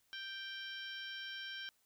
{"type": "harmonic tone", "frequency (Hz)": 784, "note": "G5", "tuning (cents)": 0, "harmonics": [2, 3, 4, 5, 6, 7], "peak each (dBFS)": [-46, -55, -47, -54, -60, -54], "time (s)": [0.13, 1.69], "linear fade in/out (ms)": 0, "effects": ["white hiss -75 dBFS RMS until 1.85 s"]}